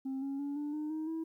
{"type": "tone with pitch steps", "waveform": "sine", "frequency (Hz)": [266.5, 275.3, 284.3, 293.7, 303.3, 313.3, 323.6], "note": ["C4", "C#4", "C#4", "D4", "D#4", "D#4", "E4"], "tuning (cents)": [32, -12, 44, 0, -44, 12, -32], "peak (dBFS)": -32, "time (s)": [0.05, 1.24], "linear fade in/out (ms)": 10, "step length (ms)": 170, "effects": ["tanh soft clip ceiling -33 dBFS", "12-bit"]}